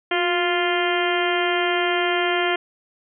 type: harmonic tone with a mistuned harmonic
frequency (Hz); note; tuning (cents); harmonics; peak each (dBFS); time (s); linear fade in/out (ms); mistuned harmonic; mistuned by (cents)
349.2; F4; 0; 1 / 2 / 3 / 4 / 5 / 6 / 7 / 8 / 9; -23 / -25 / -30 / -28 / -28 / -28 / -32 / -32 / -30; 0.11-2.56; 5; 1; +45
effects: none